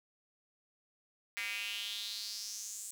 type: tone with high-pass filter sweep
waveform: square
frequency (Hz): 108.1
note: A2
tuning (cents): -30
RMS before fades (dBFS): -41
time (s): 1.37-2.91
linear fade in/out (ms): 0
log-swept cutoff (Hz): 2100 to 8000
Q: 4.5
effects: none